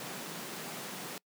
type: high-pass noise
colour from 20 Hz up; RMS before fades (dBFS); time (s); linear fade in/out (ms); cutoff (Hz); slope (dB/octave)
pink; -42; 0-1.18; 2; 140; 48
effects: noise-tail reverb RT60 0.1 s tail -25 dB re dry